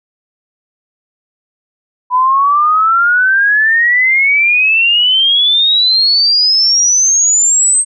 sine exponential sweep, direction up, 987.8 to 8400 Hz, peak -7 dBFS, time 2.1-7.85 s, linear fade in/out 50 ms, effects none

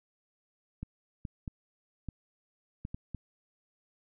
clicks, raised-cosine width 5 ms, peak -25 dBFS, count 7, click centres 0.83 / 1.252 / 1.478 / 2.087 / 2.851 / 2.945 / 3.147 s, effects none

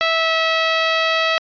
10% pulse tone with pitch glide, 655 to 649 Hz, E5 to E5, -11 to -27 cents, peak -7 dBFS, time 0.01-1.38 s, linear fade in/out 0 ms, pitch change -16 cents, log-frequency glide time 0.12-0.33 s, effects resampled to 11025 Hz

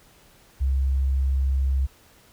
sine tone, 67 Hz, C2, 42 cents sharp, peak -19 dBFS, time 0.6-1.87 s, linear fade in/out 20 ms, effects pink hiss -55 dBFS RMS until 2.32 s

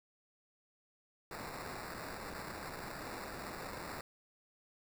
blue noise with sample-and-hold, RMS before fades -45 dBFS, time 1.31-4.01 s, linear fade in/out 2 ms, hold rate 3150 Hz, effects none

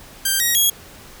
5% pulse tone with pitch steps, 1578 / 1891 / 3311 Hz, G6 / A#6 / G#7, +11 / +24 / -6 cents, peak -6 dBFS, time 0.25-0.7 s, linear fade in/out 5 ms, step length 150 ms, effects pink hiss -42 dBFS RMS until 1.2 s

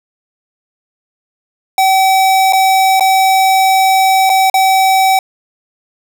square tone with dropouts, 765 Hz, G5, 42 cents flat, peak -8 dBFS, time 1.78-5.19 s, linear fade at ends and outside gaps 2 ms, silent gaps 2.525-2.532 / 2.997-3.007 / 4.295-4.299 / 4.499-4.541 s, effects none

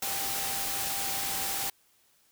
sine tone in noise, 787 Hz, G5, 7 cents sharp, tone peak -40 dBFS, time 0.02-1.7 s, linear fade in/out 5 ms, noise white, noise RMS -32 dBFS, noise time 0.02-1.7 s, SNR -11 dB, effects white hiss -66 dBFS RMS until 2.31 s

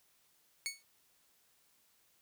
15% pulse tone with exponential decay, 2217 Hz, C#7, in tune, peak -26 dBFS, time 0.66-0.83 s, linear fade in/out 0 ms, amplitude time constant 36 ms, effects white hiss -71 dBFS RMS until 2.21 s

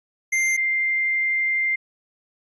square / sine tone pair in turn, 2096 / 2096 Hz, C7 / C7, +2 / +2 cents, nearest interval unison, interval 0 cents, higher neither, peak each -19 dBFS, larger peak neither, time 0.32-0.57 / 0.57-1.76 s, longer second, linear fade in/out 10 ms, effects resampled to 22050 Hz

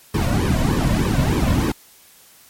brown noise with flanger, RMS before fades -18 dBFS, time 0.14-1.72 s, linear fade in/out 5 ms, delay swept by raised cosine 1.4 to 2.5 ms, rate 3.3 Hz, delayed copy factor -0.95, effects white hiss -49 dBFS RMS until 2.49 s + MP3 64 kbps

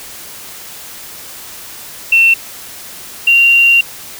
sine tone pair in turn, 2700 / 2765 Hz, E7 / F7, +41 / -18 cents, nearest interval unison, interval 41 cents, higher second, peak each -5 dBFS, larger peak neither, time 2.12-2.34 / 3.27-3.81 s, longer second, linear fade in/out 5 ms, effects white hiss -31 dBFS RMS until 4.19 s

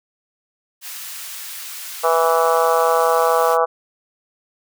white high-pass noise, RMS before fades -32 dBFS, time 0.81-3.58 s, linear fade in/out 50 ms, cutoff 1200 Hz, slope 12 dB/octave
harmonic tone, 164.5 Hz, E3, 3 cents flat, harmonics 3 / 4 / 5 / 6 / 7 / 8 / 9, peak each -18 / -20 / -21 / -24 / -20 / -25 / -31 dBFS, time 2.03-3.66 s, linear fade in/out 20 ms
effects none

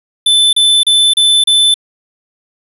square tone bursts, 3520 Hz, A7, in tune, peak -7 dBFS, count 5, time 0.26-1.742 s, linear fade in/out 5 ms, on 270 ms, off 33 ms, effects resampled to 32000 Hz + 7-bit

